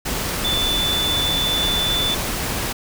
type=tone in noise; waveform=sine; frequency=3500 Hz; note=A7; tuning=10 cents flat; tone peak=-19 dBFS; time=0.44-2.15 s; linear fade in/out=10 ms; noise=pink; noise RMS=-24 dBFS; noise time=0.05-2.73 s; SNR=+2 dB; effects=none